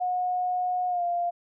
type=tone with pitch glide; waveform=sine; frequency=726 to 697.2 Hz; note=F#5 to F5; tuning=-33 to -3 cents; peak=-24 dBFS; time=0-1.31 s; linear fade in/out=20 ms; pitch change=-70 cents; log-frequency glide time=0.88-1.03 s; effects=none